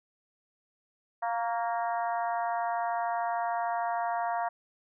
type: harmonic tone with a mistuned harmonic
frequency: 233.1 Hz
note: A#3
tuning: in tune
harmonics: 3 / 4 / 5 / 6 / 7 / 8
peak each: -30 / -33 / -39 / -42 / -44 / -45 dBFS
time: 1.22-4.49 s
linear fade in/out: 10 ms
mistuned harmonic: 5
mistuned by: -40 cents
effects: none